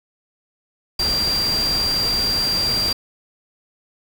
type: tone in noise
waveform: sine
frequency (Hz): 4734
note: D8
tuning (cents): +13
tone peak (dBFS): -18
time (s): 0.99-2.93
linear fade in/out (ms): 5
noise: pink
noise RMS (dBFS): -27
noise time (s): 0.99-2.93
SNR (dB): +6
effects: none